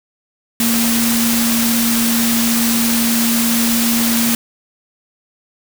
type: tone in noise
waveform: sine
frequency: 232 Hz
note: A#3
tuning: 8 cents flat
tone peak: -15 dBFS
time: 0.6-4.35 s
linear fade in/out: 2 ms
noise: white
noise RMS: -18 dBFS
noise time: 0.6-4.35 s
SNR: 0 dB
effects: none